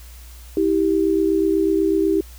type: tone pair together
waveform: sine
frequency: 323.9 / 392 Hz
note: E4 / G4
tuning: -30 / 0 cents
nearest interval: minor third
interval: 330 cents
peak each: -18 dBFS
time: 0.57-2.21 s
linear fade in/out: 2 ms
effects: added 60 Hz sine -38 dBFS peak until 2.38 s + white hiss -47 dBFS RMS until 2.38 s